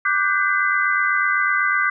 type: chord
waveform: sine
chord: G major seventh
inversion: second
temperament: equal with one note detuned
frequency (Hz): 1174.7 / 1480 / 1568 / 2023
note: D6 / F#6 / G6 / B6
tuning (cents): 0 / 0 / 0 / +41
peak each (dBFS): -22 / -23 / -21 / -22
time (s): 0.05-1.9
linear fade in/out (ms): 5
effects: none